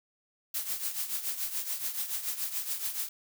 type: noise with tremolo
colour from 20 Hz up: blue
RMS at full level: -31 dBFS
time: 0.54-3.09 s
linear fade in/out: 5 ms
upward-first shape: triangle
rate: 7 Hz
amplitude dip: 75%
effects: none